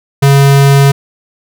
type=tone; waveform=square; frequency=139.1 Hz; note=C#3; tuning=6 cents sharp; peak=-4 dBFS; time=0.22-0.92 s; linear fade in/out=10 ms; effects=none